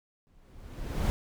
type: noise with exponential growth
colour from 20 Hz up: brown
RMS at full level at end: -24 dBFS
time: 0.27-1.1 s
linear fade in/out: 0 ms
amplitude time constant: 180 ms
effects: none